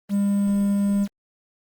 triangle tone with quantisation, 201 Hz, G3, 44 cents sharp, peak -16 dBFS, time 0.09-1.08 s, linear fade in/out 50 ms, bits 7, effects Opus 24 kbps

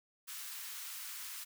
white high-pass noise, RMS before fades -45 dBFS, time 0.27-1.45 s, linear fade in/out 20 ms, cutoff 1100 Hz, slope 24 dB/octave, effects none

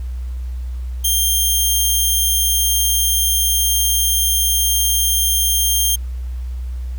10% pulse tone, 3189 Hz, G7, 29 cents sharp, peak -6 dBFS, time 1.04-5.96 s, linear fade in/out 10 ms, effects added 62 Hz sine -22 dBFS peak until 6.98 s + pink hiss -50 dBFS RMS until 6.98 s

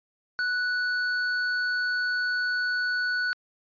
sine tone with hard clipping, 1480 Hz, F#6, in tune, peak -26 dBFS, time 0.39-3.33 s, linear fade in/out 0 ms, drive 16 dB, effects resampled to 11025 Hz

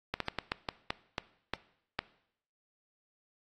slowing click train, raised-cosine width 0.3 ms, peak -15 dBFS, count 10, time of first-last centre 0.14-1.99 s, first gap 63 ms, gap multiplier 1.28, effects noise-tail reverb RT60 0.7 s tail -19 dB re dry + AAC 32 kbps

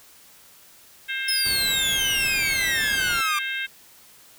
harmonic tone, 530 Hz, C5, 22 cents sharp, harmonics 3 / 4 / 5 / 6 / 7, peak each -29 / -31 / -33 / -35 / -36 dBFS, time 1.08-3.67 s, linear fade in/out 20 ms
sawtooth exponential sweep, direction down, 5274 to 1174.7 Hz, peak -19 dBFS, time 1.28-3.39 s, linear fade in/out 5 ms
pink noise, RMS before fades -36 dBFS, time 1.45-3.21 s, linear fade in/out 5 ms
effects white hiss -51 dBFS RMS until 4.38 s

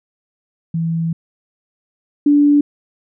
sine tone pair in turn, 164.81 / 290.4 Hz, E3 / D4, 0 / -19 cents, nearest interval minor seventh, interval 981 cents, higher second, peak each -16 / -8 dBFS, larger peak second, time 0.74-1.13 / 2.26-2.61 s, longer first, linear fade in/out 5 ms, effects none

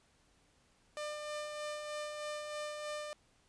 sawtooth tone with tremolo, 599 Hz, D5, 34 cents sharp, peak -34 dBFS, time 0.97-3.13 s, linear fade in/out 0 ms, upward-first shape sine, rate 3.2 Hz, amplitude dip 35%, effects pink hiss -70 dBFS RMS until 3.48 s + resampled to 22050 Hz

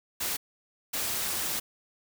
white noise bursts at uneven times, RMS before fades -31 dBFS, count 2, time 0.2-0.37 / 0.93-1.6 s, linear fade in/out 10 ms, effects none

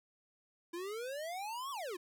square exponential two-way sweep, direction up then down, 332.2 to 1150 to 332.2 Hz, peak -40 dBFS, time 0.73-1.97 s, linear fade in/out 10 ms, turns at 1.71 s, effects none

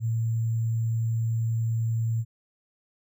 sine tone with sample-and-hold, 113.8 Hz, A#2, 41 cents flat, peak -23 dBFS, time 0-2.25 s, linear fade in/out 50 ms, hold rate 7350 Hz, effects none

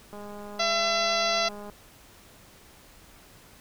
click train, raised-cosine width 1 ms, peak -29 dBFS, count 324, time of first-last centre 0.13-1.698 s, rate 206 Hz
harmonic tone, 674 Hz, E5, 38 cents sharp, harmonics 1 / 2 / 3 / 4 / 5 / 6 / 7 / 8 / 9, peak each -27 / -30 / -33 / -34 / -34 / -32 / -33 / -38 / -37 dBFS, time 0.59-1.49 s, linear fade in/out 10 ms
effects pink hiss -53 dBFS RMS until 3.6 s

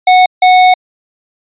square tone pair in turn, 736 / 736 Hz, F#5 / F#5, -9 / -9 cents, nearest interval unison, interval 0 cents, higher neither, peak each -4 dBFS, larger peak neither, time 0.07-0.26 / 0.42-0.74 s, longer second, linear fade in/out 5 ms, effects resampled to 8000 Hz

